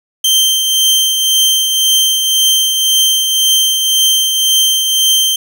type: tone with tremolo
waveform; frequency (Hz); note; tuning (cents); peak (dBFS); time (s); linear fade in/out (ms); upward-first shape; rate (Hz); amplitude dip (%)
sawtooth; 3136; G7; 0; -4; 0.24-5.36; 5; triangle; 1.9; 45
effects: none